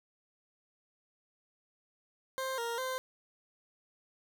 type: tone with pitch steps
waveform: 20% pulse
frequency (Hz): 526 / 466.9 / 518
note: C5 / A#4 / C5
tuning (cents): +9 / +3 / -17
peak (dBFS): -29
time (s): 2.38-2.98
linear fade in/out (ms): 0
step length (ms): 200
effects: none